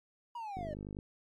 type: linear sweep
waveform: triangle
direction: down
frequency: 973 to 580 Hz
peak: -37 dBFS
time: 0.35-0.74 s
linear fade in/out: 5 ms
type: click train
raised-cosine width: 3 ms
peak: -30 dBFS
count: 22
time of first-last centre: 0.57-0.988 s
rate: 50.2 Hz
effects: MP3 64 kbps